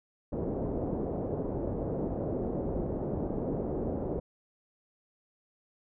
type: low-pass noise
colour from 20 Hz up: white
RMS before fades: -33 dBFS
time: 0.32-4.2 s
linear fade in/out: 10 ms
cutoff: 540 Hz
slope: 24 dB/octave
effects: none